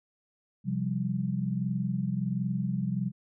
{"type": "chord", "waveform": "sine", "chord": "C suspended fourth", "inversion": "none", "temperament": "equal", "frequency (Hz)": [130.81, 174.61, 196], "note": ["C3", "F3", "G3"], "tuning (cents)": [0, 0, 0], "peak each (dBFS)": [-32, -32, -31], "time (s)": [0.64, 3.12], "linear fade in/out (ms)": 50, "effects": []}